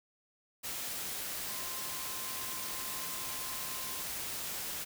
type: tone in noise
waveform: sine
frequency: 1046.5 Hz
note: C6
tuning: in tune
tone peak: -49 dBFS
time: 1.48-4.03 s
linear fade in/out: 20 ms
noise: white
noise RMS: -39 dBFS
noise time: 0.63-4.85 s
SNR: -13 dB
effects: none